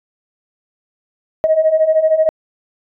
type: beating tone pair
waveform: sine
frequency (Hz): 622.3 / 635.3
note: D#5 / D#5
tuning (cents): 0 / +36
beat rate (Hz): 13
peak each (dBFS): -15 / -11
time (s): 1.44-2.29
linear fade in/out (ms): 0
effects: tanh soft clip ceiling -3 dBFS